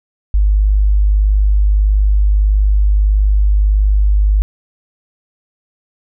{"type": "tone", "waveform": "sine", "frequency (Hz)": 50.8, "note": "G#1", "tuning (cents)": -38, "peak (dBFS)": -8, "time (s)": [0.34, 4.42], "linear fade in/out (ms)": 0, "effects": []}